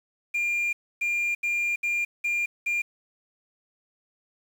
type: tone bursts at uneven times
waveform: sine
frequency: 2400 Hz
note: D7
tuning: 37 cents sharp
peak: -21 dBFS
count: 6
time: 0.34-0.73 / 1.01-1.35 / 1.43-1.76 / 1.83-2.05 / 2.24-2.46 / 2.66-2.82 s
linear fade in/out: 10 ms
effects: tanh soft clip ceiling -22 dBFS + 8-bit